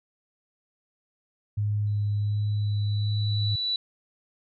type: tone with vibrato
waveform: sine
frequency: 103.83 Hz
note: G#2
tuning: in tune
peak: -23 dBFS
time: 1.57-3.56 s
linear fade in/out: 10 ms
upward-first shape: sine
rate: 1.4 Hz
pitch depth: 9 cents each way
type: tone with exponential growth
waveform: sine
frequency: 3951 Hz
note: B7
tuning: in tune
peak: -23 dBFS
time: 1.87-3.76 s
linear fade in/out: 2 ms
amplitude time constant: 410 ms
effects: none